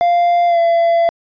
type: tone with pitch glide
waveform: triangle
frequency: 696 to 676.2 Hz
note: F5 to E5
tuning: -6 to +44 cents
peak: -8 dBFS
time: 0.01-1.09 s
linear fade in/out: 0 ms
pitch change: -50 cents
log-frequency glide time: 0.47-0.59 s
effects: resampled to 11025 Hz